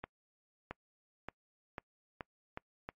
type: accelerating click train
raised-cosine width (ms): 0.5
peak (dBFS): -25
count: 7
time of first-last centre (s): 0.04-2.89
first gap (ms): 670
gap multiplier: 0.86
effects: noise-tail reverb RT60 0.1 s tail -26 dB re dry + MP3 32 kbps